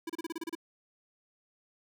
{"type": "tone bursts", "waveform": "square", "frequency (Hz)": 329.6, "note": "E4", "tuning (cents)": 0, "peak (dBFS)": -35, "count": 9, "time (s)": [0.07, 0.552], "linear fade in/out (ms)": 5, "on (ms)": 26, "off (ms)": 31, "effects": []}